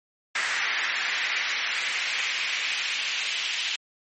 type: noise with high-pass filter sweep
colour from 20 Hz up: brown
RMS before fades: -28 dBFS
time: 0.35-3.76 s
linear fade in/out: 5 ms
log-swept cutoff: 1800 to 2800 Hz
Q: 2.3
effects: MP3 32 kbps